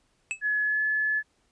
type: tone with exponential decay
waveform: square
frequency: 2600 Hz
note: E7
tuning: 24 cents flat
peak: -24 dBFS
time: 0.31-0.41 s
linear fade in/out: 0 ms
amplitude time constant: 21 ms
type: tone with pitch glide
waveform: sine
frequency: 1700 to 1720.7 Hz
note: G#6 to A6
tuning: +40 to -39 cents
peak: -23 dBFS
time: 0.41-1.23 s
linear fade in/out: 50 ms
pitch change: +21 cents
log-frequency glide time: 0.62-0.82 s
effects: pink hiss -69 dBFS RMS until 1.51 s + resampled to 22050 Hz